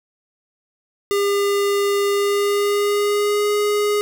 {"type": "tone with pitch glide", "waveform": "square", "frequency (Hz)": [402.9, 414.9], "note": ["G4", "G#4"], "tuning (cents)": [48, -2], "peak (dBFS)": -17, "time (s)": [1.11, 4.01], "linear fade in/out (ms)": 0, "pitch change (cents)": 50, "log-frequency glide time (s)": [2.1, 3.5], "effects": []}